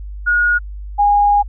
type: tone pair in turn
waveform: sine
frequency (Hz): 1442 / 819.4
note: F#6 / G#5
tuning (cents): -45 / -24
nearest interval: minor seventh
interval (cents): 979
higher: first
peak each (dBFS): -11 / -9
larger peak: second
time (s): 0.26-0.59 / 0.98-1.43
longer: second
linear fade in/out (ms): 20
effects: added 50 Hz sine -26 dBFS peak until 1.48 s